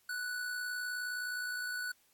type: tone with amplitude modulation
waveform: square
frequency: 1481 Hz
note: F#6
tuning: 1 cent sharp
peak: -35 dBFS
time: 0.09-1.92 s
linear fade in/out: 5 ms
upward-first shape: sine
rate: 59.5 Hz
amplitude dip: 35%
effects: white hiss -70 dBFS RMS until 2.13 s + AAC 64 kbps